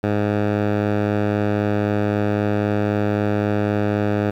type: tone with low-pass filter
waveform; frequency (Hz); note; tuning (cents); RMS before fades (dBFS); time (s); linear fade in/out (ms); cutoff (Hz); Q
10% pulse; 103.83; G#2; 0; -20; 0.03-4.31; 10; 2100; 0.52
effects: 8-bit